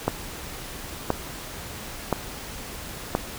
click train, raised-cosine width 1 ms, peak -6 dBFS, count 4, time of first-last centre 0.08-3.151 s, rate 0.977 Hz, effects pink hiss -37 dBFS RMS until 3.38 s

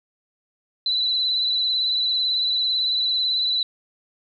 sine tone with vibrato, 3994 Hz, B7, 19 cents sharp, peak -19 dBFS, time 0.86-3.63 s, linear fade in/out 2 ms, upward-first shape triangle, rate 18 Hz, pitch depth 45 cents each way, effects none

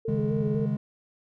sine tone with vibrato, 438.5 Hz, A4, 6 cents flat, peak -29 dBFS, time 0.05-0.66 s, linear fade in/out 5 ms, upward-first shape square, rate 4 Hz, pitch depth 40 cents each way
triangle chord, C# suspended second, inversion none, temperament equal with one note detuned, 137.16 / 155.56 / 207.7 Hz, C#3 / D#3 / G#3, -18 / 0 / 0 cents, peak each -27 / -29 / -26 dBFS, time 0.08-0.77 s, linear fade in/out 5 ms
clicks, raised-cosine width 5 ms, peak -33 dBFS, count 10, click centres 0.102 / 0.148 / 0.199 / 0.244 / 0.314 / 0.366 / 0.409 / 0.474 / 0.548 / 0.598 s
effects none

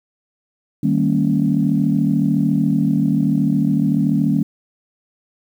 sine chord, Eb dominant seventh, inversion none, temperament equal with one note detuned, 155.56 / 196 / 229.7 / 277.2 Hz, Eb3 / G3 / Bb3 / Db4, 0 / 0 / -25 / 0 cents, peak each -19 dBFS, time 0.83-4.43 s, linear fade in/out 5 ms, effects tanh soft clip ceiling -4 dBFS + 8-bit

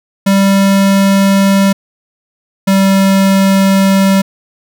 square tone pair in turn, 196 / 194.08 Hz, G3 / G3, 0 / -17 cents, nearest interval unison, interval 17 cents, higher first, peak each -7 dBFS, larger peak neither, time 0.26-1.73 / 2.67-4.22 s, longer second, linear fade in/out 10 ms, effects none

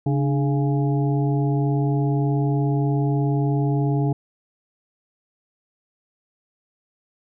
harmonic tone with a mistuned harmonic, 138.59 Hz, C#3, in tune, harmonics 1 / 2 / 3 / 5 / 6, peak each -19 / -25 / -29 / -33 / -35 dBFS, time 0.06-4.13 s, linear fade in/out 5 ms, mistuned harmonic 2, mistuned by +110 cents, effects none

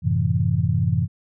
sine chord, F# half-diminished seventh, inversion none, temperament equal, 92.5 / 110 / 130.81 / 164.81 Hz, F#2 / A2 / C3 / E3, 0 / 0 / 0 / 0 cents, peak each -23 dBFS, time 0.02-1.08 s, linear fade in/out 50 ms, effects none

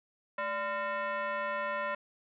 sine tone with frequency modulation, 217.8 Hz, A3, 17 cents flat, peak -31 dBFS, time 0.38-1.95 s, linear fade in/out 5 ms, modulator 803 Hz, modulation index 2.2, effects none

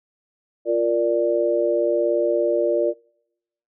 sine chord, Bb major, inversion second, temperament equal, 349.2 / 466.2 / 587.3 Hz, F4 / Bb4 / D5, 0 / 0 / 0 cents, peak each -22 / -23 / -20 dBFS, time 0.65-2.94 s, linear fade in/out 50 ms, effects noise-tail reverb RT60 0.8 s tail -26 dB re dry

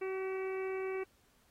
harmonic tone with a mistuned harmonic, 380 Hz, F#4, 46 cents sharp, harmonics 1 / 2 / 3 / 4 / 5 / 6 / 7, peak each -35 / -49 / -49 / -53 / -52 / -48 / -54 dBFS, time 0.01-1.04 s, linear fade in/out 10 ms, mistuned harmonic 5, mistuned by +20 cents, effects pink hiss -70 dBFS RMS until 1.5 s + AAC 48 kbps

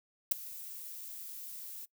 violet noise with ADSR envelope, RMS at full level -23 dBFS, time 0.31-1.86 s, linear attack 10 ms, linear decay 4 ms, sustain -22 dB, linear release 17 ms, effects noise-tail reverb RT60 0.1 s tail -21 dB re dry

